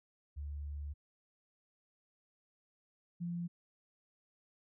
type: tone pair in turn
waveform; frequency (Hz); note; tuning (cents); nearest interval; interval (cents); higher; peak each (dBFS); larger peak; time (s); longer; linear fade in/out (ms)
sine; 72.6 / 172.67; D2 / F3; -19 / -19; octave + minor third; 1500; second; -39 / -36; second; 0.36-0.94 / 3.2-3.48; first; 20
effects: none